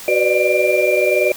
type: tone cluster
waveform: sine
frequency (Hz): 373.8 / 496.4 / 584 / 605 / 2375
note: F#4 / B4 / D5 / D#5 / D7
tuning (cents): +18 / +9 / -10 / -49 / +19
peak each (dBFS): -19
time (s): 0.08-1.32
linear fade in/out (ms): 2
effects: white hiss -34 dBFS RMS until 1.36 s